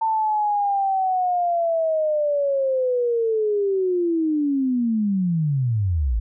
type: linear sweep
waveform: sine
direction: down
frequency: 897 to 49.97 Hz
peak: -18 dBFS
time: 0.01-6.2 s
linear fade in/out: 10 ms
effects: none